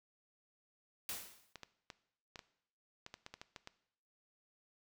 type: noise with exponential decay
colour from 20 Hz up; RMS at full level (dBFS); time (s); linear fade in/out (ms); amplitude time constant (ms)
white; -39; 1.09-1.53; 1; 94
type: clicks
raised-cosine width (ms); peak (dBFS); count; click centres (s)
0.2; -30; 12; 1.557 / 1.633 / 1.902 / 2.358 / 2.392 / 3.064 / 3.141 / 3.264 / 3.34 / 3.415 / 3.562 / 3.674
effects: noise-tail reverb RT60 0.7 s tail -17 dB re dry